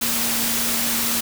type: tone in noise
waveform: sine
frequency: 233.1 Hz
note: A#3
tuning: in tune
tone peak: -30 dBFS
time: 0.01-1.21 s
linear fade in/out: 10 ms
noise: white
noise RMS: -22 dBFS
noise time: 0.01-1.21 s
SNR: -11 dB
effects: none